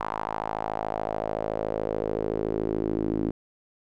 sawtooth tone with band-pass filter sweep, 53.7 Hz, A1, 41 cents flat, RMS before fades -29 dBFS, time 0-3.31 s, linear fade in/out 5 ms, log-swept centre 1000 to 300 Hz, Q 3.3, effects none

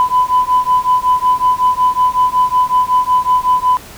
sine beating tone pair, 1000 / 1005.4 Hz, B5 / B5, +21 / +31 cents, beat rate 5.4 Hz, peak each -12 dBFS, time 0-3.77 s, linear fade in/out 0 ms, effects tanh soft clip ceiling -3 dBFS + pink hiss -35 dBFS RMS until 3.97 s

